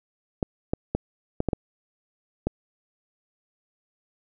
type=clicks; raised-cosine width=2 ms; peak=-10 dBFS; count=7; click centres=0.428 / 0.735 / 0.95 / 1.404 / 1.487 / 1.532 / 2.47 s; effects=none